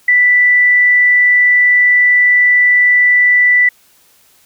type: tone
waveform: sine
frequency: 1975.5 Hz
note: B6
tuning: in tune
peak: -6 dBFS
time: 0.08-3.69 s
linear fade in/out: 5 ms
effects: white hiss -50 dBFS RMS until 4.45 s